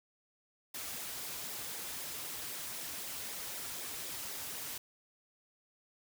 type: noise with flanger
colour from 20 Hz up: white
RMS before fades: -42 dBFS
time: 0.74-4.78 s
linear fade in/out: 5 ms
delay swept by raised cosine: 0.67 to 5.67 ms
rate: 3.9 Hz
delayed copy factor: -0.6
effects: none